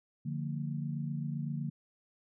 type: chord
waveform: sine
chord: Bb major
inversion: first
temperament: equal with one note detuned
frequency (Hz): 146.83 / 174.61 / 228.9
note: D3 / F3 / Bb3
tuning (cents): 0 / 0 / -31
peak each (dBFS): -35 / -40 / -40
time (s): 0.25-1.7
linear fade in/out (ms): 10
effects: none